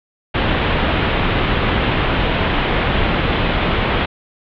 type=low-pass noise; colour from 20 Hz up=pink; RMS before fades=-17 dBFS; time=0.34-4.06 s; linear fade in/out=10 ms; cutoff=3500 Hz; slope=48 dB/octave; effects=none